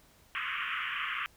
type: band-pass noise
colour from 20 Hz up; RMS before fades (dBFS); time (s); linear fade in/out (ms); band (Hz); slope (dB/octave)
pink; -35; 0.35-1.26; 0; 1100 to 3100; 96
effects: pink hiss -62 dBFS RMS until 1.36 s